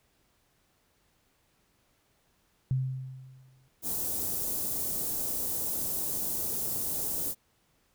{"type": "tone with exponential decay", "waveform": "sine", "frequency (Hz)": 130.7, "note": "C3", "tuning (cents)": -1, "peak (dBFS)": -23, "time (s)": [2.71, 3.68], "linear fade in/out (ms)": 0, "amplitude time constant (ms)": 210}
{"type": "band-stop noise", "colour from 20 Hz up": "white", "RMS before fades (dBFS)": -32, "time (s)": [3.82, 7.35], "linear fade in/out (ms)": 50, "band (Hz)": [520, 8900], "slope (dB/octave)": 12}
{"effects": ["pink hiss -70 dBFS RMS until 7.94 s"]}